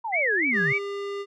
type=exponential sweep; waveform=sine; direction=down; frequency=962 to 130.81 Hz; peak=-27 dBFS; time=0.04-0.73 s; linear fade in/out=10 ms
type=tone with vibrato; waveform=sine; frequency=1946 Hz; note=B6; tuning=26 cents flat; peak=-21 dBFS; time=0.12-0.79 s; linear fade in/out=20 ms; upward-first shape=sine; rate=3.5 Hz; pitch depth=290 cents each way
type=tone; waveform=square; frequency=401.3 Hz; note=G4; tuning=41 cents sharp; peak=-30 dBFS; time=0.52-1.26 s; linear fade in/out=50 ms
effects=low-pass 4000 Hz 12 dB/octave